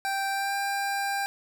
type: tone with pitch glide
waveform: 25% pulse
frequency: 784 to 795.4 Hz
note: G5 to G5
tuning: 0 to +25 cents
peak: -23 dBFS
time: 0.05-1.26 s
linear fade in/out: 0 ms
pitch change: +25 cents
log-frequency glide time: 0.31-0.55 s
effects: 10-bit